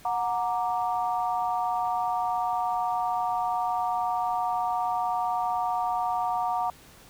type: chord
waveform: sine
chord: Gb augmented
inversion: none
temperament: equal with one note detuned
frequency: 730.6 / 932.3 / 1174.7 Hz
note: Gb5 / Bb5 / D6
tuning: -22 / 0 / 0 cents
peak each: -27 / -29 / -33 dBFS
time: 0.05-6.7 s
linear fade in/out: 2 ms
effects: pink hiss -52 dBFS RMS until 7.09 s